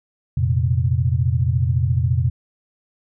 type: chord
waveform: sine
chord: F suspended fourth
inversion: none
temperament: equal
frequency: 87.31 / 116.54 / 130.81 Hz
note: F2 / Bb2 / C3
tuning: 0 / 0 / 0 cents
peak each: -20 dBFS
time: 0.37-2.3 s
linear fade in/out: 5 ms
effects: none